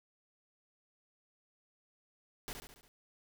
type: noise with echo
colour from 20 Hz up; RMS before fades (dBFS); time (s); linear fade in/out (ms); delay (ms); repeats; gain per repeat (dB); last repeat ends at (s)
pink; -42; 2.48-2.53; 0; 70; 5; -5; 2.88
effects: none